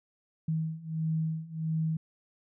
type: beating tone pair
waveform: sine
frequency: 158.8 / 160.3 Hz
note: D#3 / E3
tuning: +36 / -48 cents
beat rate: 1.5 Hz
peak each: -33 / -31 dBFS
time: 0.48-1.97 s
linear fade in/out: 5 ms
effects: none